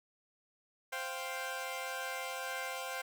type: chord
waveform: 15% pulse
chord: C suspended fourth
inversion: none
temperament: equal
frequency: 523.3 / 698.5 / 784 Hz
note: C5 / F5 / G5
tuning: 0 / 0 / 0 cents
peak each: -35 / -37 / -36 dBFS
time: 0.92-3.02 s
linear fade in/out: 10 ms
effects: none